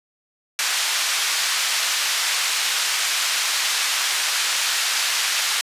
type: band-pass noise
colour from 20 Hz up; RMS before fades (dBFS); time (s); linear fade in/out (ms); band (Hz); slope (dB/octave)
white; -22; 0.59-5.61; 0; 1200 to 5900; 12
effects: resampled to 32000 Hz